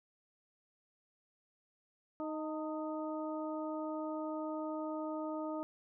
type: harmonic tone with a mistuned harmonic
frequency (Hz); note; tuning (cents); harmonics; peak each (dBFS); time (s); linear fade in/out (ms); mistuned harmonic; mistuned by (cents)
311.1; D#4; 0; 1 / 2 / 3 / 4; -39 / -41 / -46 / -47; 2.2-5.63; 0; 3; -45
effects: none